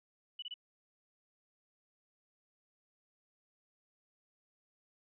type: tone bursts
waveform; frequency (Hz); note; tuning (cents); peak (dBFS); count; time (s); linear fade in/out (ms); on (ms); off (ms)
sine; 2960; F#7; 0; -40; 3; 0.39-0.541; 5; 33; 26
effects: none